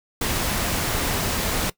pink noise, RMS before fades -24 dBFS, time 0.21-1.7 s, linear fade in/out 5 ms, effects noise-tail reverb RT60 0.1 s tail -20 dB re dry

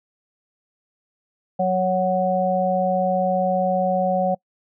harmonic tone, 185 Hz, F#3, in tune, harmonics 1 / 3 / 4, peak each -24 / -21 / -21 dBFS, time 1.59-4.35 s, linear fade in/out 10 ms, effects noise-tail reverb RT60 0.1 s tail -25 dB re dry

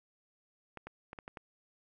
clicks, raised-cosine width 0.5 ms, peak -29 dBFS, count 6, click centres 0.773 / 0.87 / 1.131 / 1.188 / 1.279 / 1.372 s, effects none

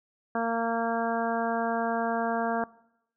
harmonic tone, 230 Hz, A#3, 23 cents flat, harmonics 1 / 2 / 3 / 4 / 5 / 6 / 7, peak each -31 / -33 / -30 / -35 / -36 / -37 / -37 dBFS, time 0.35-2.64 s, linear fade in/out 2 ms, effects noise-tail reverb RT60 0.8 s tail -21 dB re dry

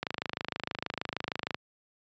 click train, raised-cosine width 0.3 ms, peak -15 dBFS, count 41, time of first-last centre 0.03-1.545 s, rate 26.4 Hz, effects high-pass 100 Hz 12 dB/octave + resampled to 16000 Hz

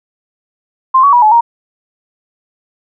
sine tone with pitch steps, 1048 / 1126 / 968 / 857 / 937 Hz, C6 / C#6 / B5 / A5 / A#5, +2 / +27 / -35 / -46 / +9 cents, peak -4 dBFS, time 0.94-1.41 s, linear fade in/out 10 ms, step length 94 ms, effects none

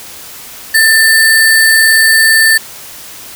sine tone with sample-and-hold, 1781 Hz, A6, 21 cents sharp, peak -4 dBFS, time 0.74-2.58 s, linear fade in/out 10 ms, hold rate 6300 Hz, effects white hiss -30 dBFS RMS until 3.35 s

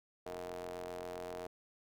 sawtooth ring-modulated tone, 87.6 Hz, F2, 6 cents sharp, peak -35 dBFS, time 0.26-1.47 s, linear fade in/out 5 ms, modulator 546 Hz, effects none

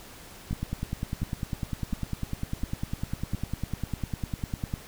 two click trains, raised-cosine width 5 ms, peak -19 / -17 dBFS, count 5 / 43, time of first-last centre 0.51-3.347 / 0.53-4.738 s, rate 1.41 / 9.98 Hz, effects pink hiss -47 dBFS RMS until 4.87 s

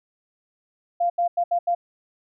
sine tone bursts at uneven times, 695 Hz, F5, 9 cents flat, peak -18 dBFS, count 5, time 1-1.1 / 1.18-1.28 / 1.37-1.44 / 1.51-1.59 / 1.67-1.75 s, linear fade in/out 10 ms, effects none

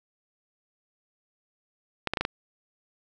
clicks, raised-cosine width 0.3 ms, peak -10 dBFS, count 5, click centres 2.073 / 2.136 / 2.172 / 2.21 / 2.251 s, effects none

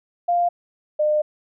sine tone pair in turn, 698.5 / 604.9 Hz, F5 / D#5, 0 / -49 cents, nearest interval major second, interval 249 cents, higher first, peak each -16 dBFS, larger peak neither, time 0.28-0.49 / 0.99-1.22 s, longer second, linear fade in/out 10 ms, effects none

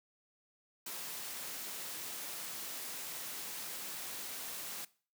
white noise, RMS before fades -43 dBFS, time 0.86-4.85 s, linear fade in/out 5 ms, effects noise-tail reverb RT60 0.4 s tail -20 dB re dry + high-pass 150 Hz 12 dB/octave

